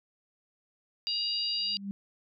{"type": "harmonic tone", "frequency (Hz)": 951, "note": "A#5", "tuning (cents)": 34, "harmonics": [3, 4, 5], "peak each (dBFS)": [-35, -37, -30], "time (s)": [1.07, 1.77], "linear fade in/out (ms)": 0}
{"type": "tone with exponential growth", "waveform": "sine", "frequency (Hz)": 198.6, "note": "G3", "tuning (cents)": 23, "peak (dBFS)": -30, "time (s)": [1.54, 1.91], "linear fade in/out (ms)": 0, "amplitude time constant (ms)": 79}
{"effects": []}